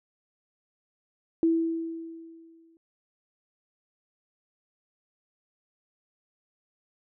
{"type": "tone with exponential decay", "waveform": "sine", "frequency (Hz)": 328.9, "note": "E4", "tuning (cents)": -4, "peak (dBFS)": -18, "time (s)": [1.43, 2.77], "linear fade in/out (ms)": 1, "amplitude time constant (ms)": 290, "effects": []}